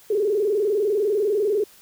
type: tone with vibrato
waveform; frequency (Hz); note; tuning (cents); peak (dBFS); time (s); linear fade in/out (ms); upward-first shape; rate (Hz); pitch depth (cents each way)
sine; 411.3; G#4; -17; -18; 0.1-1.64; 5; square; 20; 97
effects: white hiss -51 dBFS RMS until 1.81 s